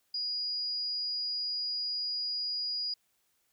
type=tone; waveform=sine; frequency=4889 Hz; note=D#8; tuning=31 cents flat; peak=-31 dBFS; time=0.14-2.94 s; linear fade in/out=5 ms; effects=white hiss -74 dBFS RMS until 3.52 s